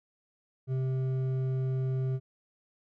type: tone with hard clipping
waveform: sine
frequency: 130.81 Hz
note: C3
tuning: in tune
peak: -29 dBFS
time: 0.67-2.2 s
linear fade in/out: 50 ms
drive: 7 dB
effects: none